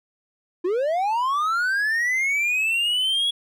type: linear sweep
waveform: triangle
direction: up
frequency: 335.2 to 3363 Hz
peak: -18 dBFS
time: 0.64-3.31 s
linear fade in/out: 10 ms
effects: none